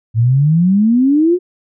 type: exponential sweep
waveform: sine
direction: up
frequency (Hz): 109 to 370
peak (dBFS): -8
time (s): 0.14-1.39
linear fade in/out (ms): 50
effects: none